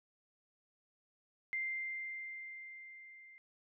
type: tone with level ramp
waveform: sine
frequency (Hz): 2093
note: C7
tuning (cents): 0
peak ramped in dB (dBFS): -34 to -55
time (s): 1.53-3.38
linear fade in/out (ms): 0
effects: none